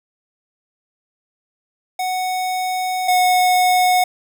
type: tone pair in turn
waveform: square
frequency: 740 / 731.1 Hz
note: F#5 / F#5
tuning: 0 / -21 cents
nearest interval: unison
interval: 21 cents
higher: first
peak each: -20 / -13 dBFS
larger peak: second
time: 1.99-3.08 / 3.08-4.04 s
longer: first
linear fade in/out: 5 ms
effects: none